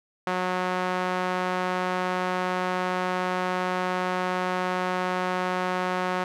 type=tone with band-pass filter; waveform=sawtooth; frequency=182.7 Hz; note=F#3; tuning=22 cents flat; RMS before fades=-27 dBFS; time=0.27-6.24 s; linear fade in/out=2 ms; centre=1100 Hz; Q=0.88; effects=none